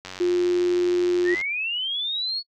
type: click train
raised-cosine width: 0.2 ms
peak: -18 dBFS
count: 128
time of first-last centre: 0.05-1.413 s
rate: 93.2 Hz
type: tone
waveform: sine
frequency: 354 Hz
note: F4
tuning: 23 cents sharp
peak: -18 dBFS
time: 0.2-1.35 s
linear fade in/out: 10 ms
type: linear sweep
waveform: sine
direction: up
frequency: 1737 to 4423 Hz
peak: -24 dBFS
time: 1.24-2.43 s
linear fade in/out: 50 ms
effects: noise-tail reverb RT60 0.1 s tail -26 dB re dry